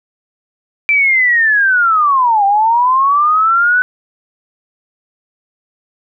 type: linear two-way sweep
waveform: sine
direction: down then up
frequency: 2349 to 782 to 1506 Hz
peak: -8 dBFS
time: 0.89-3.82 s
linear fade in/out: 0 ms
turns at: 2.45 s
effects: none